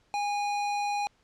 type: tone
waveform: square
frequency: 820 Hz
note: G#5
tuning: 22 cents flat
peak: -28 dBFS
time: 0.14-1.07 s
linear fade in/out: 0 ms
effects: pink hiss -67 dBFS RMS until 1.23 s + low-pass 6000 Hz 12 dB/octave